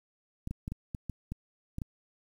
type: clicks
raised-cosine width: 5 ms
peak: -23 dBFS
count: 9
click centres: 0.474 / 0.51 / 0.679 / 0.72 / 0.948 / 1.097 / 1.32 / 1.784 / 1.818 s
effects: 9-bit